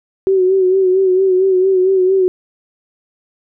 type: tone with vibrato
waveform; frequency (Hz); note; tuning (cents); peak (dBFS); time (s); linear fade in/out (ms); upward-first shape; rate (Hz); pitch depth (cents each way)
sine; 376.2; F#4; +29; -9; 0.27-2.28; 0; sine; 4.4; 49
effects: none